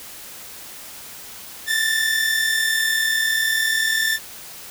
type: tone pair together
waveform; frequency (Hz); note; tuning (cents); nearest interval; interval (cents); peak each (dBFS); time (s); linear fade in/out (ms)
sawtooth; 1760 / 1800.1; A6 / A6; 0 / +39; unison; 39; -17 / -18; 1.66-4.19; 50
effects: white hiss -38 dBFS RMS until 4.7 s